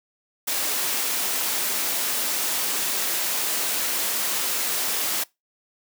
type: high-pass noise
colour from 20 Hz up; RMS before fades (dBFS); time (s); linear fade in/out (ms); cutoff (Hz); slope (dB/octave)
white; -25; 0.47-5.24; 10; 240; 12
effects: noise-tail reverb RT60 0.2 s tail -23 dB re dry